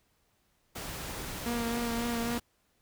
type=noise; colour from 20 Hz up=pink; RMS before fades=-39 dBFS; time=0.75-2.4 s; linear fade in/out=10 ms
type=tone with vibrato; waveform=sawtooth; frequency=234.8 Hz; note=A#3; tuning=13 cents sharp; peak=-27 dBFS; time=1.46-2.38 s; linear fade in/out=0 ms; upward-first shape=sine; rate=3.7 Hz; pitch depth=22 cents each way
effects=pink hiss -72 dBFS RMS until 2.81 s